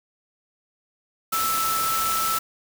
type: tone in noise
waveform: sine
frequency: 1318.5 Hz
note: E6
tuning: in tune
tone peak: -23 dBFS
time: 1.32-2.39 s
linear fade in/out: 10 ms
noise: white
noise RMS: -27 dBFS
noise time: 1.32-2.39 s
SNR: +1 dB
effects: none